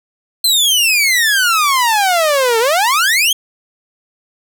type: exponential two-way sweep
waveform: sawtooth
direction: down then up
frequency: 4186 to 440 to 3300 Hz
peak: -7 dBFS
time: 0.44-3.33 s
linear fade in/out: 5 ms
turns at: 2.59 s
effects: none